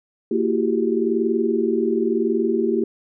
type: tone cluster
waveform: sine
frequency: 229.2 / 335.8 / 376.5 / 397.5 Hz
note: A#3 / E4 / F#4 / G4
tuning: -29 / +32 / +30 / +24 cents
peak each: -23 dBFS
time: 0.31-2.84 s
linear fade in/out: 5 ms
effects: none